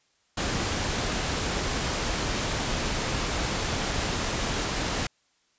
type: noise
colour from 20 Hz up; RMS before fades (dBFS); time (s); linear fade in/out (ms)
pink; -28; 0.37-5.07; 5
effects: white hiss -68 dBFS RMS until 5.58 s + resampled to 16000 Hz